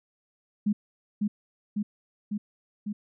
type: tone with echo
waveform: sine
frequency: 207.7 Hz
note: G#3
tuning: in tune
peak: -21 dBFS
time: 0.66-0.73 s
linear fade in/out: 10 ms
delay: 550 ms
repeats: 4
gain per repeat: -2 dB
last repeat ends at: 2.93 s
effects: none